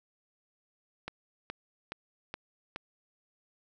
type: click train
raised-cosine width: 0.3 ms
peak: -21 dBFS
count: 5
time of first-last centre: 1.08-2.761 s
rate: 2.38 Hz
effects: none